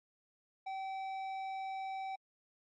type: tone with tanh clipping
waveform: sine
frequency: 769 Hz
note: G5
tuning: 33 cents flat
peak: -40 dBFS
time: 0.66-2.16 s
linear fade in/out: 10 ms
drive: 10 dB
effects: AAC 64 kbps